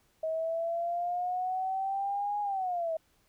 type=exponential two-way sweep; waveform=sine; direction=up then down; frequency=635 to 830 to 635 Hz; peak=-29 dBFS; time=0.23-2.97 s; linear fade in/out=5 ms; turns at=2.41 s; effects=pink hiss -69 dBFS RMS until 3.28 s